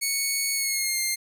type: tone with pitch glide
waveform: 10% pulse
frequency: 2217 to 2110 Hz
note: C#7 to C7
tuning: 0 to +14 cents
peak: -15 dBFS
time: 0.01-1.16 s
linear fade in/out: 20 ms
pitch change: -86 cents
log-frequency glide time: 0.53-1 s
effects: none